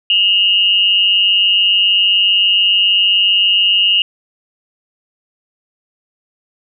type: tone with amplitude modulation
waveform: sine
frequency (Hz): 2854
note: F7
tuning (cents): +37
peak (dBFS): -6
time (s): 0.1-4.02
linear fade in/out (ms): 2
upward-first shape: sine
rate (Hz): 193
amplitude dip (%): 65
effects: none